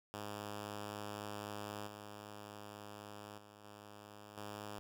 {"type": "tone with level steps", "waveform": "5% pulse", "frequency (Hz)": 103.83, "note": "G#2", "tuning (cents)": 0, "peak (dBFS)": [-32, -38, -46, -42, -34], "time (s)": [0.14, 4.79], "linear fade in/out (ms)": 0, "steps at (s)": [1.87, 3.38, 3.64, 4.37], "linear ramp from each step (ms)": 5, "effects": []}